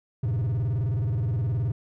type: tone with vibrato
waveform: triangle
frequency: 115.5 Hz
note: A#2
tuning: 16 cents flat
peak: -21 dBFS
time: 0.23-1.72 s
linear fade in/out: 5 ms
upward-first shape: square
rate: 19 Hz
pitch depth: 250 cents each way
effects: none